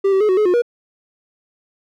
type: tone with pitch steps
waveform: triangle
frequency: 392.7 / 384.2 / 425 / 372.5 / 424.8 / 359 / 478.5 Hz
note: G4 / G4 / G#4 / F#4 / G#4 / F4 / A#4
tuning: +3 / -35 / +40 / +12 / +39 / +48 / +45 cents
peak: -10 dBFS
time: 0.04-0.621 s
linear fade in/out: 10 ms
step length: 83 ms
effects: none